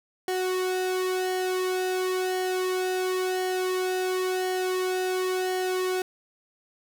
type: tone with flanger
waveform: sawtooth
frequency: 370 Hz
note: F#4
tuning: in tune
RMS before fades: -27 dBFS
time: 0.28-6.02 s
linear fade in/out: 2 ms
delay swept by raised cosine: 0.8 to 1.78 ms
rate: 0.95 Hz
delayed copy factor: -0.7
effects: none